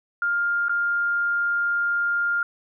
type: tone with dropouts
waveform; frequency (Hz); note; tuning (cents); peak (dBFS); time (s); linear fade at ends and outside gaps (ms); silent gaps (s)
sine; 1404; F6; +9; -20; 0.22-2.43; 2; 0.684-0.694
effects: none